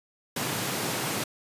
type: high-pass noise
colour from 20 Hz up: pink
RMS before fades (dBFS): -30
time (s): 0.36-1.24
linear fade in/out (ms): 5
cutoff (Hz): 110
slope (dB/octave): 48
effects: resampled to 32000 Hz